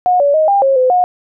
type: tone with pitch steps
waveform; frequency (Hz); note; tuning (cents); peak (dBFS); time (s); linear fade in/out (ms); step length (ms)
sine; 724 / 570 / 626 / 799 / 541 / 510 / 723; F#5 / C#5 / D#5 / G5 / C#5 / C5 / F#5; -38 / +48 / +10 / +33 / -42 / -44 / -40; -8; 0.06-1.04; 0; 140
effects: none